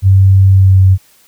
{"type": "tone with pitch glide", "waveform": "sine", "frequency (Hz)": [96.3, 94.7], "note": ["G2", "F#2"], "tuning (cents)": [-30, 41], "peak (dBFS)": -3, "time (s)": [0.02, 0.98], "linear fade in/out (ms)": 50, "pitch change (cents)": -29, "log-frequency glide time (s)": [0.49, 0.82], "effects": ["white hiss -48 dBFS RMS until 1.27 s"]}